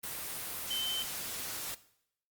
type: tone in noise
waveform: sine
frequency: 3081 Hz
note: G7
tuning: 31 cents flat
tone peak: -32 dBFS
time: 0.7-1.03 s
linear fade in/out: 10 ms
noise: white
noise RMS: -39 dBFS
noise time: 0.03-1.75 s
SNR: +4 dB
effects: noise-tail reverb RT60 0.7 s tail -17 dB re dry + Opus 32 kbps